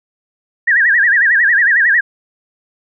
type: tone with vibrato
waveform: sine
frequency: 1757 Hz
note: A6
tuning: 3 cents flat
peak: -8 dBFS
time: 0.67-2.01 s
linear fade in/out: 10 ms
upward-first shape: sine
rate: 11 Hz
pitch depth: 180 cents each way
effects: none